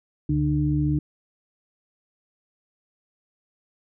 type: tone cluster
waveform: sine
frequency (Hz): 71.3 / 145.6 / 300.8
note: C#2 / D3 / D4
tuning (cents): +49 / -15 / +42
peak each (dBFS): -28 / -22 / -24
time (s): 0.29-0.99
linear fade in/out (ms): 5
effects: none